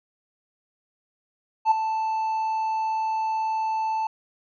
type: tone with ADSR envelope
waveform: triangle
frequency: 881 Hz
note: A5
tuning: 2 cents sharp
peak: -9 dBFS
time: 1.65-4.07 s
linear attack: 63 ms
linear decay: 7 ms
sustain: -12 dB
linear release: 3 ms
effects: tanh soft clip ceiling -11 dBFS + resampled to 16000 Hz